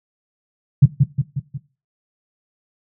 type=tone with echo; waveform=sine; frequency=139.4 Hz; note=C#3; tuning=10 cents sharp; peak=-3 dBFS; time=0.82-0.86 s; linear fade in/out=10 ms; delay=180 ms; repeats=4; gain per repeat=-5 dB; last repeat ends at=1.58 s; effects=noise-tail reverb RT60 0.3 s tail -17 dB re dry